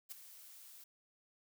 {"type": "noise with ADSR envelope", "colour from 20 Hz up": "blue", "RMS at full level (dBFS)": -44, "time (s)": [0.09, 0.84], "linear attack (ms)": 27, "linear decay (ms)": 10, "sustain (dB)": -12, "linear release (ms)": 4, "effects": []}